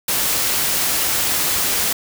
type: noise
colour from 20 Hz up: white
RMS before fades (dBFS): -19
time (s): 0.08-1.93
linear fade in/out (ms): 5
effects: none